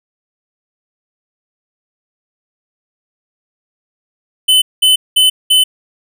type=tone bursts; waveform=square; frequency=3029 Hz; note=F#7; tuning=40 cents sharp; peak=-7 dBFS; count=4; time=4.48-5.64 s; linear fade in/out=10 ms; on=140 ms; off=200 ms; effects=none